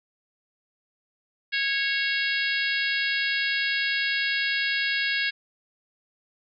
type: harmonic tone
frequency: 550 Hz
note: C#5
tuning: 14 cents flat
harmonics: 3 / 4 / 5 / 6 / 7 / 8 / 9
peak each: -27 / -29 / -31 / -33 / -34 / -35 / -36 dBFS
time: 1.52-5.31 s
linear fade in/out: 20 ms
effects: none

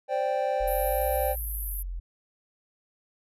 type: chord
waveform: triangle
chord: C suspended second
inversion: none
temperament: equal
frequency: 523.3 / 587.3 / 784 Hz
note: C5 / D5 / G5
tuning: 0 / 0 / 0 cents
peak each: -27 dBFS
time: 0.08-1.36 s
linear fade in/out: 50 ms
type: linear two-way sweep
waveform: sine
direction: up then down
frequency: 41.62 to 61.6 to 41.62 Hz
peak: -31 dBFS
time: 0.6-2 s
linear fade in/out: 10 ms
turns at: 1.17 s
type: band-pass noise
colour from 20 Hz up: white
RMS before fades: -37 dBFS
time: 0.67-1.83 s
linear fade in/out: 10 ms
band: 11000 to 13000 Hz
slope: 96 dB/octave
effects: none

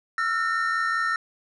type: tone cluster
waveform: triangle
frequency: 1328 / 1413 / 1821 Hz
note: E6 / F6 / A#6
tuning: +12 / +20 / -41 cents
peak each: -24 / -29 / -24 dBFS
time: 0.18-1.16 s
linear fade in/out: 2 ms
effects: resampled to 24000 Hz

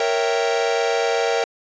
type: chord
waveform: 45% pulse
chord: A# diminished seventh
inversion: none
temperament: equal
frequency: 466.2 / 554.4 / 659.3 / 784 Hz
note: A#4 / C#5 / E5 / G5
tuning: 0 / 0 / 0 / 0 cents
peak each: -21 / -26 / -25 / -25 dBFS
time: 0-1.44 s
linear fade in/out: 2 ms
effects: resampled to 16000 Hz

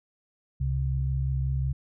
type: tone pair together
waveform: sine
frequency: 67.79 / 133.4 Hz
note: C#2 / C3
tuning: -38 / +34 cents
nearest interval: octave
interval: 1172 cents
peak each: -27 dBFS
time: 0.6-1.73 s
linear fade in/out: 10 ms
effects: none

